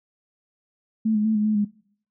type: tone with pitch steps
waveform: sine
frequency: 219.9 / 211.5 / 219.3 / 210.9 / 214.6 / 206.7 Hz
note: A3 / G#3 / A3 / G#3 / A3 / G#3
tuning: -1 / +32 / -6 / +27 / -43 / -8 cents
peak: -18 dBFS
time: 1.05-1.65 s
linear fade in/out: 10 ms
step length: 100 ms
effects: noise-tail reverb RT60 0.6 s tail -22 dB re dry